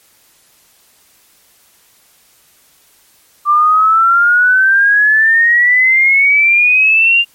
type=exponential sweep; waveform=sine; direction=up; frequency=1174.7 to 2812 Hz; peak=-6 dBFS; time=3.45-7.25 s; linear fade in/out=50 ms; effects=white hiss -50 dBFS RMS until 7.34 s + MP3 64 kbps